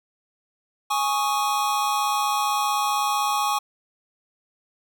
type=chord; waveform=square; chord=Ab suspended fourth; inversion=none; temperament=equal; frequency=830.6 / 1108.7 / 1244.5 Hz; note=Ab5 / Db6 / Eb6; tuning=0 / 0 / 0 cents; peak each=-25 / -25 / -31 dBFS; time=0.9-3.59 s; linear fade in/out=10 ms; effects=none